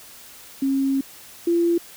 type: tone pair in turn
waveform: sine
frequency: 271.4 / 341.1 Hz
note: C#4 / F4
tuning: -36 / -41 cents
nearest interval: major third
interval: 395 cents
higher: second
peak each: -18 / -16 dBFS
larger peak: second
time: 0.62-1.01 / 1.47-1.78 s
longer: first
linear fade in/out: 5 ms
effects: white hiss -44 dBFS RMS until 1.96 s